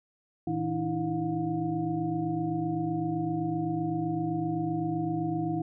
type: tone cluster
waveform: sine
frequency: 111.6 / 159.5 / 298.4 / 326.2 / 716 Hz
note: A2 / D#3 / D4 / E4 / F5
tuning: +25 / +43 / +28 / -18 / +43 cents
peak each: -39 / -33 / -36 / -30 / -36 dBFS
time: 0.47-5.62 s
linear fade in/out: 5 ms
effects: none